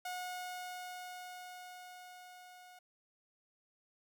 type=tone with level ramp; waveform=sawtooth; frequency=726 Hz; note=F#5; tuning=33 cents flat; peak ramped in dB=-35 to -51 dBFS; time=0.05-2.79 s; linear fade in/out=5 ms; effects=none